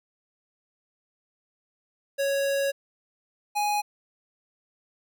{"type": "tone pair in turn", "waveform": "square", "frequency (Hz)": [554.4, 830.7], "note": ["C#5", "G#5"], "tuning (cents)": [0, 0], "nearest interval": "perfect fifth", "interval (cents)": 700, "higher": "second", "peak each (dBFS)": -24, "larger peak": "neither", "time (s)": [[2.18, 2.72], [3.55, 3.82]], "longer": "first", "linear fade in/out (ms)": 20, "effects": []}